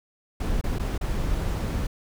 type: noise with dropouts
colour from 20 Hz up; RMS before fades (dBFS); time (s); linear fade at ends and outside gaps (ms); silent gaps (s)
brown; -26; 0.4-1.87; 5; 0.613-0.638 / 0.786-0.795 / 0.979-1.011
effects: none

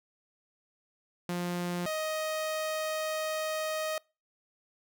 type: tone pair in turn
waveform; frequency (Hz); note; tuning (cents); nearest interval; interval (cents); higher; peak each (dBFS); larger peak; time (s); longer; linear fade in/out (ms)
sawtooth; 176.1 / 625.9; F3 / D#5; +15 / +10; octave + minor seventh; 2195; second; -27 / -27; neither; 1.29-1.86 / 1.86-3.98; second; 2
effects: noise-tail reverb RT60 0.3 s tail -26 dB re dry

